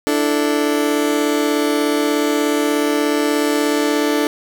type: chord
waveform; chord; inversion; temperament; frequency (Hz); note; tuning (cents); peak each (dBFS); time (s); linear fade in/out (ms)
35% pulse; D suspended second; none; just; 293.7 / 330.4 / 440.5; D4 / E4 / A4; 0 / +4 / +2; -16 / -21 / -18; 0.07-4.27; 0
effects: none